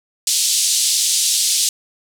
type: band-pass noise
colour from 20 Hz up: white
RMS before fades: -17 dBFS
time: 0.27-1.69 s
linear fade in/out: 2 ms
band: 3500 to 9200 Hz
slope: 24 dB/octave
effects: none